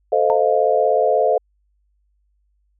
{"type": "chord", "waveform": "sine", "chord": "F dominant seventh", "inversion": "first", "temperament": "equal with one note detuned", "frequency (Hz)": [440, 516.6, 622.3, 698.5], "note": ["A4", "C5", "Eb5", "F5"], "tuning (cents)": [0, -22, 0, 0], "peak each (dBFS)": -19, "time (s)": [0.12, 1.38], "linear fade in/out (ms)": 5}
{"type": "tone with exponential decay", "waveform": "sine", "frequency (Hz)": 907, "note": "A#5", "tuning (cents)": -48, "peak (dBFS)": -16, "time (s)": [0.3, 0.45], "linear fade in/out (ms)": 0, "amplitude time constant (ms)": 32}
{"effects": ["added 50 Hz sine -61 dBFS peak until 2.79 s"]}